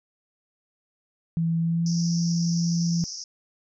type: tone with pitch glide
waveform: sine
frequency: 165.5 to 169.56 Hz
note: E3 to E3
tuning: +7 to +49 cents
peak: -21 dBFS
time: 1.37-3.04 s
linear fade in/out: 0 ms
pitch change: +42 cents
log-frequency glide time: 1.59-1.95 s
type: band-pass noise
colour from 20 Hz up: pink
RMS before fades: -36 dBFS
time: 1.86-3.24 s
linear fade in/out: 2 ms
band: 5100 to 6100 Hz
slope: 96 dB/octave
effects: none